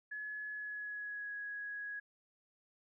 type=tone with pitch glide; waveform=sine; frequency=1700 to 1666 Hz; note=G#6 to G#6; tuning=+40 to +5 cents; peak=-40 dBFS; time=0.11-2 s; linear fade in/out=10 ms; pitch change=-35 cents; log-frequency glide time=0.51-1.33 s; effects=none